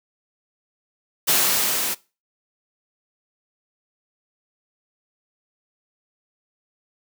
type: noise with level ramp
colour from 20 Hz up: white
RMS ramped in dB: -17 to -25 dBFS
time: 1.27-1.95 s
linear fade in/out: 20 ms
effects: noise-tail reverb RT60 0.3 s tail -21 dB re dry + high-pass 150 Hz 12 dB/octave